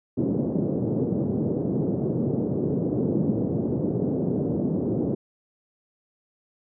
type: band-pass noise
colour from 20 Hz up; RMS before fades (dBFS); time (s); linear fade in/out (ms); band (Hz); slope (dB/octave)
pink; -25; 0.17-5.15; 10; 130 to 450; 24
effects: none